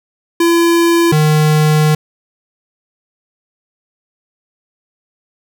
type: tone pair in turn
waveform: square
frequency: 338.5 / 153.24 Hz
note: E4 / D#3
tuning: +46 / -26 cents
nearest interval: octave + major second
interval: 1372 cents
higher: first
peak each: -9 dBFS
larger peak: neither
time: 0.4-1.12 / 1.12-1.95 s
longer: second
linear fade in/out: 5 ms
effects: none